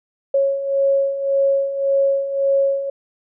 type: beating tone pair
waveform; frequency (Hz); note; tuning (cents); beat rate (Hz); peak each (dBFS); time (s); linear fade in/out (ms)
sine; 549 / 550.8; C#5 / C#5; -17 / -11; 1.8; -22 / -16; 0.34-2.9; 5
effects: none